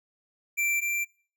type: tone pair in turn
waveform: square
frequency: 2349 / 2357 Hz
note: D7 / D7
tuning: 0 / +6 cents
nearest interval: unison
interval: 6 cents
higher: second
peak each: -25 / -27 dBFS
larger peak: first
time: 0.57-0.81 / 0.81-1.05 s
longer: neither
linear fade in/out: 20 ms
effects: noise-tail reverb RT60 0.5 s tail -25 dB re dry